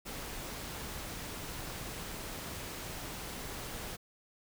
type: noise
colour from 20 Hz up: pink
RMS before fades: -42 dBFS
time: 0.05-3.97 s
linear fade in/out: 20 ms
effects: none